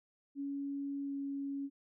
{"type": "tone with pitch glide", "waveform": "sine", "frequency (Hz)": [280, 278.2], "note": ["C#4", "C#4"], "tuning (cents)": [18, 6], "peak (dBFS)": -36, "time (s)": [0.35, 1.7], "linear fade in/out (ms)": 50, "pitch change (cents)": -12, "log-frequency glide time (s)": [1.04, 1.13], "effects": []}